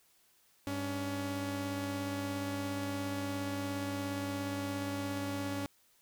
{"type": "tone pair together", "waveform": "sawtooth", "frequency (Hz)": [99.6, 281.7], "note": ["G2", "C#4"], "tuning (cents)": [28, 28], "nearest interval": "octave + tritone", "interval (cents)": 1800, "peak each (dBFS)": [-36, -32], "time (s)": [0.67, 5.66], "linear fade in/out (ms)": 0, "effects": ["white hiss -68 dBFS RMS until 6.01 s"]}